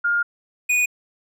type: tone pair in turn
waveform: sine / square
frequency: 1413 / 2470 Hz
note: F6 / D#7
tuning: +20 / -13 cents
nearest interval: minor seventh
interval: 967 cents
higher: second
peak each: -17 dBFS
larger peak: neither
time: 0.04-0.23 / 0.69-0.86 s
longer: first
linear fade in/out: 10 ms
effects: low-pass 12000 Hz 12 dB/octave